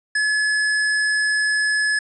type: tone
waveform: square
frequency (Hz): 1707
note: G#6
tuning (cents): +47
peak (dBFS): -18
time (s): 0.15-1.99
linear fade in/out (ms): 5
effects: resampled to 22050 Hz + 9-bit